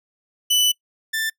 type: tone pair in turn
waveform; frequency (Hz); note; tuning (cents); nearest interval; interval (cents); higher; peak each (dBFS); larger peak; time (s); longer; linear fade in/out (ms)
sawtooth; 2983 / 1773.7; F#7 / A6; +13 / +13; major sixth; 900; first; -12 / -18; first; 0.5-0.72 / 1.13-1.3; first; 10
effects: noise-tail reverb RT60 0.1 s tail -23 dB re dry